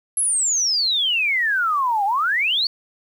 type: exponential two-way sweep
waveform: sine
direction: down then up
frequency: 11175 to 774 to 4586 Hz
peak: -17 dBFS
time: 0.17-2.67 s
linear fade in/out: 2 ms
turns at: 2.05 s
effects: 8-bit